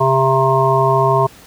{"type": "harmonic tone", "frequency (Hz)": 133.2, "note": "C3", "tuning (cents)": 31, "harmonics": [1, 3, 5, 7, 8], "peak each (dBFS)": [-17, -17, -17, -17, -17], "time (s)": [0, 1.27], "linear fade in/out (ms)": 10, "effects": ["pink hiss -42 dBFS RMS until 1.46 s", "high-pass 60 Hz 12 dB/octave"]}